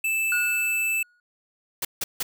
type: tone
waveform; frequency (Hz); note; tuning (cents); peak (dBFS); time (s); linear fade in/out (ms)
square; 2637; E7; 0; -23; 0.04-1.03; 5
type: tone with exponential decay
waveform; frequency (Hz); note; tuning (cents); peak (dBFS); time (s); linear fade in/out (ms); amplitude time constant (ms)
triangle; 1451; F#6; -34; -21; 0.32-1.2; 2; 190
type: noise bursts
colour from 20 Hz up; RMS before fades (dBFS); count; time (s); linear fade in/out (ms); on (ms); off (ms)
white; -27; 3; 1.82-2.23; 5; 30; 160
effects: none